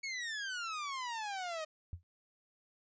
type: exponential sweep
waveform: sawtooth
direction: down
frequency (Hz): 2231 to 614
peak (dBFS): -34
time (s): 0.03-1.65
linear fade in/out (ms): 10
type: tone with exponential decay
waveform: sine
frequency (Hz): 87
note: F2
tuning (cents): -6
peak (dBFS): -35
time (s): 1.93-2.03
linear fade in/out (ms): 0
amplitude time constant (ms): 21
effects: resampled to 16000 Hz